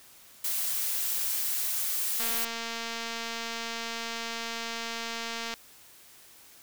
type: noise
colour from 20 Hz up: blue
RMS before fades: -30 dBFS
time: 0.44-2.45 s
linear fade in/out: 5 ms
type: click train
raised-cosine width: 0.2 ms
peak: -18 dBFS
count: 769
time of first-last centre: 2.2-5.539 s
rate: 230 Hz
effects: white hiss -54 dBFS RMS until 6.62 s